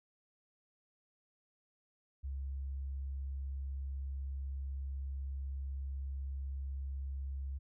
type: tone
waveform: sine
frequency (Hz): 68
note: C#2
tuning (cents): -33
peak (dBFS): -37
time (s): 2.23-7.59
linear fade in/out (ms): 20
effects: none